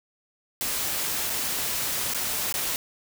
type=noise with dropouts; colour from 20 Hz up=white; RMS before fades=-28 dBFS; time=0.61-2.76 s; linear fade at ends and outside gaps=0 ms; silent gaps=1.297-1.301 / 2.137-2.146 / 2.525-2.541 s; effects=none